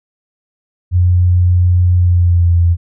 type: tone with pitch glide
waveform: sine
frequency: 89.3 to 85.86 Hz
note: F2 to F2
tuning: +39 to -29 cents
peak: -7 dBFS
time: 0.91-2.77 s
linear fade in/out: 50 ms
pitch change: -68 cents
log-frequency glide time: 1.97-2.54 s
effects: none